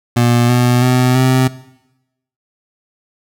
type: tone with pitch steps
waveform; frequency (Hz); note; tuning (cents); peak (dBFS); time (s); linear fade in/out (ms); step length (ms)
25% pulse; 120 / 123.09 / 126.26 / 129.51; B2 / B2 / B2 / C3; -49 / -5 / +39 / -17; -6; 0.16-1.48; 10; 330
effects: noise-tail reverb RT60 0.9 s tail -18 dB re dry